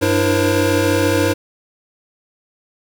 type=tone cluster; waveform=square; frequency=97.6 / 299.5 / 333.6 / 477.5 / 535 Hz; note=G2 / D4 / E4 / A#4 / C5; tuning=-7 / +34 / +21 / +42 / +38 cents; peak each=-21 dBFS; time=0.01-1.34 s; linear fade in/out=20 ms; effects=none